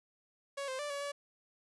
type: tone with pitch steps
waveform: sawtooth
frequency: 558 / 522 / 586 / 566 / 571 Hz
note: C#5 / C5 / D5 / C#5 / D5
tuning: +11 / -4 / -4 / +36 / -49 cents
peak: -33 dBFS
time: 0.57-1.12 s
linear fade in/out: 10 ms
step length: 110 ms
effects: resampled to 24000 Hz + 12-bit